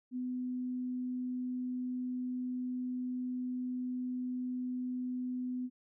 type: tone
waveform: sine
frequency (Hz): 251.2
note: B3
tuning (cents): +30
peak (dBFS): -34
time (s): 0.11-5.7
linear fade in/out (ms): 50
effects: none